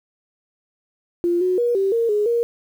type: tone with pitch steps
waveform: sine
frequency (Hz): 346.9 / 366.5 / 479.3 / 389.3 / 462.5 / 417 / 470.2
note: F4 / F#4 / A#4 / G4 / A#4 / G#4 / A#4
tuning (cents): -12 / -16 / +48 / -12 / -14 / +7 / +15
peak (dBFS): -16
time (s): 1.24-2.43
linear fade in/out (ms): 0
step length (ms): 170
effects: 8-bit